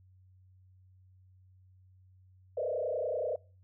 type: tone with frequency modulation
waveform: sine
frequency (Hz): 554.4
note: C#5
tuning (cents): 0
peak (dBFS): -30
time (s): 2.57-3.36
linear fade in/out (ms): 5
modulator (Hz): 30.5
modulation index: 2.8
effects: noise-tail reverb RT60 0.4 s tail -25 dB re dry + added 93 Hz sine -58 dBFS peak until 3.63 s